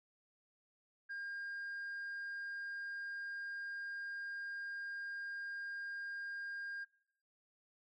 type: tone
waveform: sine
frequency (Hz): 1610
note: G6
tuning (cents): +46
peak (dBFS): -39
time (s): 1.09-6.85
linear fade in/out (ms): 20
effects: noise-tail reverb RT60 0.7 s tail -22 dB re dry + tanh soft clip ceiling -40 dBFS